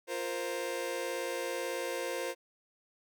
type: chord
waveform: sawtooth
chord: F suspended fourth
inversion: none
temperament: just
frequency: 349.2 / 465.6 / 523.8 Hz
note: F4 / Bb4 / C5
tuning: 0 / -2 / +2 cents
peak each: -36 / -35 / -32 dBFS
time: 0.07-2.35 s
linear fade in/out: 50 ms
effects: none